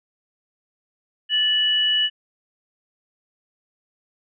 sine tone pair together, 1750 / 2943 Hz, A6 / F#7, -10 / -10 cents, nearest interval major sixth, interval 900 cents, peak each -27 / -17 dBFS, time 1.29-2.1 s, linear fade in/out 50 ms, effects none

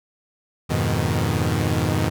sawtooth chord, F half-diminished seventh, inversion none, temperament equal with one note detuned, 87.31 / 103.83 / 123.04 / 155.56 Hz, F2 / Ab2 / Cb3 / Eb3, 0 / 0 / -6 / 0 cents, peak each -21 dBFS, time 0.69-2.1 s, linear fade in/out 20 ms, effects none

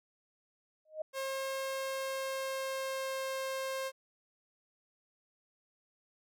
sine tone with exponential growth, 622.3 Hz, D#5, in tune, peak -31 dBFS, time 0.85-1.02 s, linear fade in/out 5 ms, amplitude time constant 35 ms
sawtooth tone with pitch glide, 536 to 531.4 Hz, C5 to C5, +42 to +27 cents, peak -31 dBFS, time 1.13-3.92 s, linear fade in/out 50 ms, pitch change -15 cents, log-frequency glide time 1.48-3.33 s
effects none

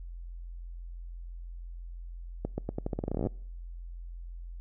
accelerating click train, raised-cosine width 2 ms, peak -18 dBFS, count 19, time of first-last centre 2.45-3.27 s, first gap 130 ms, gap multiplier 0.85, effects noise-tail reverb RT60 0.6 s tail -26 dB re dry + added 43 Hz sine -39 dBFS peak until 4.6 s

